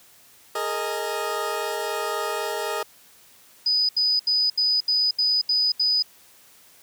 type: chord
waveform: 20% pulse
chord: Ab suspended second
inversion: none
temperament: equal with one note detuned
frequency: 415.3 / 459.2 / 622.3 Hz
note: Ab4 / Bb4 / Eb5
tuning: 0 / -26 / 0 cents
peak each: -25 dBFS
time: 0.55-2.83 s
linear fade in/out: 5 ms
type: tone bursts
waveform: sine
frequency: 4978 Hz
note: D#8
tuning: in tune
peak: -18 dBFS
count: 8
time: 3.66-6.025 s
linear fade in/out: 5 ms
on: 230 ms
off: 75 ms
effects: white hiss -53 dBFS RMS until 6.82 s + high-pass 60 Hz 12 dB/octave